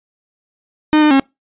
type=tone with pitch steps; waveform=45% pulse; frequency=306.2 / 302.6 / 271 Hz; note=D#4 / D#4 / C#4; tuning=-28 / -48 / -39 cents; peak=-8 dBFS; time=0.93-1.197 s; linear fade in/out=0 ms; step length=89 ms; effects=noise-tail reverb RT60 0.2 s tail -25 dB re dry + resampled to 8000 Hz